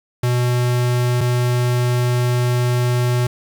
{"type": "tone pair in turn", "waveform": "square", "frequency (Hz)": [122.9, 122.9], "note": ["B2", "B2"], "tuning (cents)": [-8, -8], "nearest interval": "unison", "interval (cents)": 0, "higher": "neither", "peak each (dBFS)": -16, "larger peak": "neither", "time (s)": [[0.23, 1.21], [1.21, 3.27]], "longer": "second", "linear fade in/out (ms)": 5, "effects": ["7-bit"]}